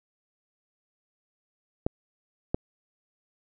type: clicks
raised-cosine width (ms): 2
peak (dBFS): -11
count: 2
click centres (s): 1.865 / 2.545
effects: none